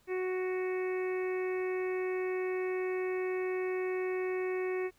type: harmonic tone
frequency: 370 Hz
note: F#4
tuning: in tune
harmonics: 1 / 2 / 3 / 4 / 5 / 6 / 7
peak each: -31 / -46 / -47 / -53 / -45 / -45 / -50 dBFS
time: 0.07-4.91 s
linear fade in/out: 50 ms
effects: pink hiss -68 dBFS RMS until 4.98 s